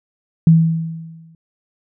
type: tone with exponential decay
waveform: sine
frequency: 163.2 Hz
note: E3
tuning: 17 cents flat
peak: -4 dBFS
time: 0.47-1.35 s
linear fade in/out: 2 ms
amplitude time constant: 190 ms
effects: none